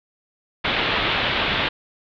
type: low-pass noise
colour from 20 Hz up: white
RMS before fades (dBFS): -22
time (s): 0.64-1.69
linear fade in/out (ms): 10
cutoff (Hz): 3700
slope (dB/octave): 48
effects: none